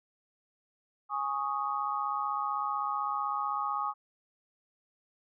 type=chord; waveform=sine; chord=Ab suspended fourth; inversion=none; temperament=equal; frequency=830.6 / 1108.7 / 1244.5 Hz; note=Ab5 / Db6 / Eb6; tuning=0 / 0 / 0 cents; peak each=-35 / -34 / -33 dBFS; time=1.09-3.94 s; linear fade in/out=50 ms; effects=none